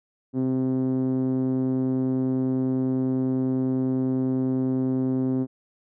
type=tone with low-pass filter; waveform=5% pulse; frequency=130 Hz; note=C3; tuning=11 cents flat; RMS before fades=-24 dBFS; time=0.33-5.47 s; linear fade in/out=50 ms; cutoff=280 Hz; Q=2.7; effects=none